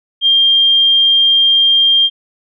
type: tone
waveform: sine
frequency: 3198 Hz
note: G7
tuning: 34 cents sharp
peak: -7 dBFS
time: 0.21-2.1 s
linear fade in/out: 50 ms
effects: none